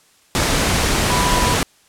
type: tone in noise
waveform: sine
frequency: 987.8 Hz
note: B5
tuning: in tune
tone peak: -19 dBFS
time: 1.1-1.54 s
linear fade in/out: 0 ms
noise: pink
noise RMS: -17 dBFS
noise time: 0.35-1.63 s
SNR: -5 dB
effects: white hiss -54 dBFS RMS until 1.88 s + low-pass 10000 Hz 12 dB/octave